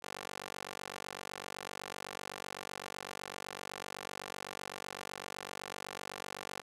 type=tone with high-pass filter; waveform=15% pulse; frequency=47.9 Hz; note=G1; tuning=39 cents flat; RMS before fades=-45 dBFS; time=0.02-6.62 s; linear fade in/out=20 ms; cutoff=610 Hz; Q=0.67; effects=low-pass 12000 Hz 12 dB/octave